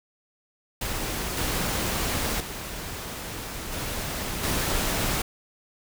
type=noise with level steps; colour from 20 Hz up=pink; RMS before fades=-30 / -27 / -35 / -31 / -26 dBFS; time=0.81-5.22 s; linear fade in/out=5 ms; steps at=1.37 / 2.4 / 3.72 / 4.43 s; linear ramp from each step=5 ms; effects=none